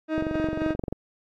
30% pulse tone with tremolo, 314.6 Hz, D#4, 19 cents sharp, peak -21 dBFS, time 0.08-0.76 s, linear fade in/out 50 ms, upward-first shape square, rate 3.8 Hz, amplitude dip 40%
click train, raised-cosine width 2 ms, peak -16 dBFS, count 18, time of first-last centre 0.18-0.926 s, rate 22.8 Hz
effects low-pass 2000 Hz 12 dB/octave + AAC 64 kbps

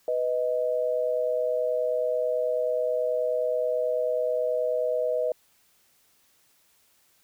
sine tone pair together, 495.7 / 625 Hz, B4 / D#5, +6 / +8 cents, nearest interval major third, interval 402 cents, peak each -26 dBFS, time 0.08-5.32 s, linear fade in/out 2 ms, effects white hiss -64 dBFS RMS until 7.23 s

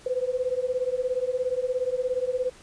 sine beating tone pair, 497.5 / 514.5 Hz, B4 / C5, +13 / -29 cents, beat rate 17 Hz, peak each -27 dBFS, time 0.06-2.5 s, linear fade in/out 5 ms, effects pink hiss -51 dBFS RMS until 2.62 s + resampled to 22050 Hz

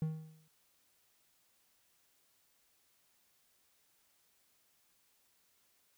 triangle tone with exponential decay, 157.6 Hz, D#3, 23 cents sharp, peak -28 dBFS, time 0.02-0.48 s, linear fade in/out 2 ms, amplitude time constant 100 ms, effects white hiss -73 dBFS RMS until 5.97 s

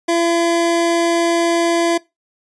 25% pulse tone, 338.5 Hz, E4, 46 cents sharp, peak -10 dBFS, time 0.08-1.98 s, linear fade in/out 10 ms, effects noise-tail reverb RT60 0.2 s tail -21 dB re dry + resampled to 22050 Hz

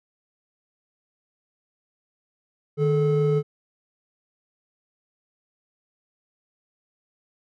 triangle tone pair together, 152.48 / 431.6 Hz, D#3 / A4, -35 / -33 cents, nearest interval octave + tritone, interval 1802 cents, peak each -19 dBFS, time 2.77-3.43 s, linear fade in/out 50 ms, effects none

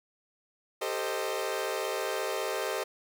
sawtooth chord, A half-diminished seventh, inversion third, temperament equal with one note detuned, 392 / 446.7 / 523.3 / 622.3 Hz, G4 / A4 / C5 / Eb5, 0 / +26 / 0 / 0 cents, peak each -32 dBFS, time 0.81-2.84 s, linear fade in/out 10 ms, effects none

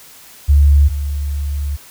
sine tone pair in turn, 71.7 / 71.7 Hz, D2 / D2, -41 / -41 cents, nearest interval unison, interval 0 cents, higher neither, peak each -6 / -17 dBFS, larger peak first, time 0.48-0.89 / 0.89-1.77 s, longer second, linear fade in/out 20 ms, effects white hiss -41 dBFS RMS until 1.9 s

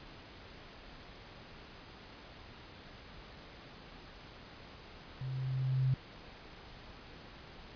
sine tone with level ramp, 130.81 Hz, C3, in tune, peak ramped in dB -37 to -26 dBFS, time 5.21-5.94 s, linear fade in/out 2 ms, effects pink hiss -52 dBFS RMS until 7.75 s + resampled to 11025 Hz

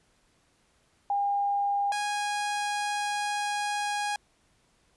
sine / sawtooth tone pair in turn, 806 / 824.8 Hz, G5 / G#5, +48 / -12 cents, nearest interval unison, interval 40 cents, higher second, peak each -24 dBFS, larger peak neither, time 1.1-1.92 / 1.92-4.16 s, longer second, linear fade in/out 2 ms, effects pink hiss -67 dBFS RMS until 4.96 s + resampled to 24000 Hz

